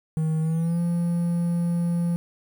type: tone with pitch glide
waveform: triangle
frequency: 158.4 to 171.74 Hz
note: D#3 to F3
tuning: +31 to -29 cents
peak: -19 dBFS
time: 0.17-2.16 s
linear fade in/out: 0 ms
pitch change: +140 cents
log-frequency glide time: 0.41-0.8 s
effects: 8-bit